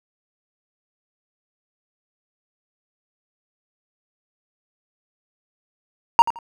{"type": "tone with echo", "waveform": "triangle", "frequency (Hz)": 932.3, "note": "A#5", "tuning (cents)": 0, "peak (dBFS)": -4, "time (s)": [6.19, 6.22], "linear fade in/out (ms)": 0, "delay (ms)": 84, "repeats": 2, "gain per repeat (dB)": -14, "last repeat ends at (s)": 6.388, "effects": []}